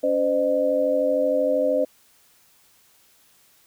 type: tone cluster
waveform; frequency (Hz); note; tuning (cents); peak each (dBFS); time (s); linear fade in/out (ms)
sine; 282.5 / 515 / 608; C#4 / C5 / D#5; +33 / -28 / -40; -27 / -21 / -22; 0.03-1.85; 10
effects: white hiss -58 dBFS RMS until 3.66 s